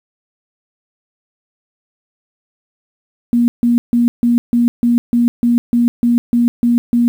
sine tone bursts, 238.4 Hz, A#3, 39 cents sharp, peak -9 dBFS, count 13, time 3.33-7.08 s, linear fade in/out 0 ms, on 150 ms, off 150 ms, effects 7-bit

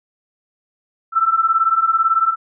sine beating tone pair, 1318.5 / 1336.5 Hz, E6 / E6, 0 / +23 cents, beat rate 18 Hz, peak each -17 / -15 dBFS, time 1.12-2.36 s, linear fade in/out 50 ms, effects none

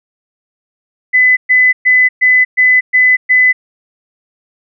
sine tone bursts, 2009 Hz, B6, 29 cents sharp, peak -5 dBFS, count 7, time 1.13-3.53 s, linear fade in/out 20 ms, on 240 ms, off 120 ms, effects none

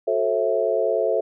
sine chord, F# half-diminished seventh, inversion none, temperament equal with one note detuned, 370 / 440 / 536.7 / 659.3 Hz, F#4 / A4 / C5 / E5, 0 / 0 / +44 / 0 cents, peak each -28 / -23 / -24 / -23 dBFS, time 0.07-1.21 s, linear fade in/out 10 ms, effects none

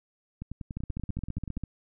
two click trains, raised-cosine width 5 ms, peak -21 / -24 dBFS, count 14 / 13, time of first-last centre 0.77-1.637 / 0.42-1.574 s, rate 15 / 10.4 Hz, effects none

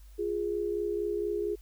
sine tone pair together, 349.2 / 413.5 Hz, F4 / G#4, 0 / -8 cents, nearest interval minor third, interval 292 cents, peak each -33 / -30 dBFS, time 0.18-1.56 s, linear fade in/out 20 ms, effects added 50 Hz sine -48 dBFS peak until 1.61 s + white hiss -64 dBFS RMS until 1.61 s

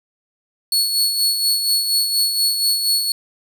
sawtooth tone with tremolo, 4394 Hz, C#8, 16 cents flat, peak -11 dBFS, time 0.72-3.12 s, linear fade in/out 2 ms, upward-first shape sine, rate 4.2 Hz, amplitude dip 50%, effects none

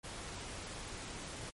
pink noise, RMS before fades -45 dBFS, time 0.03-1.51 s, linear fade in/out 20 ms, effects MP3 48 kbps

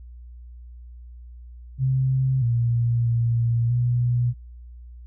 sine tone with pitch steps, 131.6 / 118.1 / 117 / 121.6 Hz, C3 / A#2 / A#2 / B2, +10 / +23 / +7 / -26 cents, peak -18 dBFS, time 1.78-4.34 s, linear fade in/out 50 ms, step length 640 ms, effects added 60 Hz sine -39 dBFS peak until 5.06 s

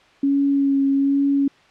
sine tone with vibrato, 277.2 Hz, C#4, in tune, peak -15 dBFS, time 0.23-1.48 s, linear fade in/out 5 ms, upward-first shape sine, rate 1.2 Hz, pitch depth 17 cents each way, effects white hiss -52 dBFS RMS until 1.7 s + low-pass 3000 Hz 12 dB/octave

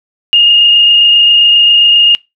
sine tone with frequency modulation, 2839 Hz, F7, 28 cents sharp, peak -3 dBFS, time 0.33-2.15 s, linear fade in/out 0 ms, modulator 27.5 Hz, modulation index 1.2, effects noise-tail reverb RT60 0.2 s tail -23 dB re dry

